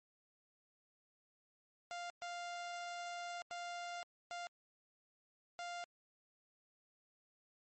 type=tone bursts at uneven times; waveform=sawtooth; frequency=698.5 Hz; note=F5; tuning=in tune; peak=-39 dBFS; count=5; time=1.91-2.1 / 2.22-3.42 / 3.51-4.03 / 4.31-4.47 / 5.59-5.84 s; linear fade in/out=0 ms; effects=MP3 32 kbps

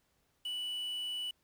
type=tone with quantisation; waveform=triangle; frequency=2960 Hz; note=F#7; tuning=in tune; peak=-34 dBFS; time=0.45-1.31 s; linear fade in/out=5 ms; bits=9; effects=pink hiss -75 dBFS RMS until 1.43 s

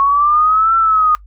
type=exponential two-way sweep; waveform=sine; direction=up then down; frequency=1100 to 1350 to 1228 Hz; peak=-9 dBFS; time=0-1.15 s; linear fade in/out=0 ms; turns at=0.75 s; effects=noise-tail reverb RT60 0.1 s tail -20 dB re dry + added 50 Hz sine -37 dBFS peak until 1.26 s

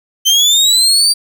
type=linear sweep; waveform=30% pulse; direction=up; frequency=3072 to 4699 Hz; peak=-5 dBFS; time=0.25-1.14 s; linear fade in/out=20 ms; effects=none

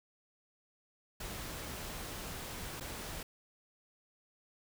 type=noise with dropouts; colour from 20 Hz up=pink; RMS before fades=-43 dBFS; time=1.2-3.23 s; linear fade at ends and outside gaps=5 ms; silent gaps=2.8-2.807 s; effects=none

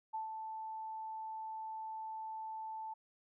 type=tone with ADSR envelope; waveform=sine; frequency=880 Hz; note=A5; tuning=in tune; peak=-36 dBFS; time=0.13-2.94 s; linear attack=17 ms; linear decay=130 ms; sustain=-5 dB; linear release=10 ms; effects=none

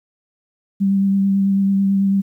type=tone with vibrato; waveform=sine; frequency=196 Hz; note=G3; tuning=in tune; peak=-13 dBFS; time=0.8-2.22 s; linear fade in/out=20 ms; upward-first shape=sine; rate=9.1 Hz; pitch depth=15 cents each way; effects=9-bit

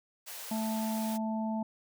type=high-pass noise; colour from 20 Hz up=white; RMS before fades=-43 dBFS; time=0.26-1.18 s; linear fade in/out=20 ms; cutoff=420 Hz; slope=96 dB/octave
type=harmonic tone; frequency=220 Hz; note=A3; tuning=in tune; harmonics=1 / 3 / 4; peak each=-31 / -40 / -39 dBFS; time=0.51-1.63 s; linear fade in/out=5 ms
effects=none

